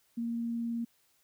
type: tone with vibrato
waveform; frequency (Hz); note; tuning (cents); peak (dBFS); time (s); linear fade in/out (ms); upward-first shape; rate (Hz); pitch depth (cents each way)
sine; 233.1; A#3; 0; -31; 0.17-0.85; 10; triangle; 19; 9
effects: white hiss -70 dBFS RMS until 1.23 s